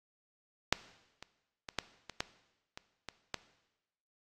clicks, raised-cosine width 0.2 ms, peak -6 / -27 / -23 / -13 / -24 / -14 / -26 / -23 / -16 dBFS, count 9, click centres 0.726 / 1.226 / 1.688 / 1.787 / 2.097 / 2.205 / 2.775 / 3.087 / 3.343 s, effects noise-tail reverb RT60 1.0 s tail -17 dB re dry + AAC 48 kbps

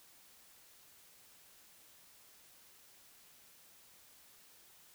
silence, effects white hiss -62 dBFS RMS until 4.94 s

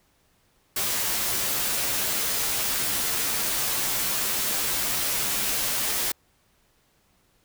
white noise with comb filter, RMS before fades -26 dBFS, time 0.76-6.12 s, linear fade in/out 5 ms, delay 12 ms, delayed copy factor -0.8, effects pink hiss -65 dBFS RMS until 7.44 s

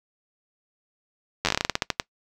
slowing click train, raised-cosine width 0.2 ms, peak -4 dBFS, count 15, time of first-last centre 1.45-1.998 s, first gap 10 ms, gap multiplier 1.19, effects noise-tail reverb RT60 0.1 s tail -23 dB re dry

